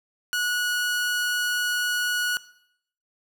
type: tone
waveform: sawtooth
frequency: 1462 Hz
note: F#6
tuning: 21 cents flat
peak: -20 dBFS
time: 0.33-2.37 s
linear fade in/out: 0 ms
effects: noise-tail reverb RT60 0.7 s tail -18 dB re dry